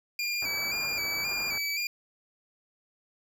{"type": "tone with vibrato", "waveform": "25% pulse", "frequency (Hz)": 2349, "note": "D7", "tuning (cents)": 0, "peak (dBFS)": -25, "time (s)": [0.19, 1.87], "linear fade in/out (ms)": 2, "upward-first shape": "square", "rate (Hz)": 1.9, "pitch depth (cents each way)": 40}
{"type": "low-pass noise", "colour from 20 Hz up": "white", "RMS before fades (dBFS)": -43, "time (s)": [0.42, 1.58], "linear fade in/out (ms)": 0, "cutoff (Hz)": 1700, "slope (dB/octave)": 96}
{"effects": []}